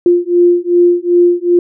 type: beating tone pair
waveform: sine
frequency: 349.2 / 351.8 Hz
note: F4 / F4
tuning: 0 / +13 cents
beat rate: 2.6 Hz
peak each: -10 dBFS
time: 0.06-1.59 s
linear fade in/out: 2 ms
effects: none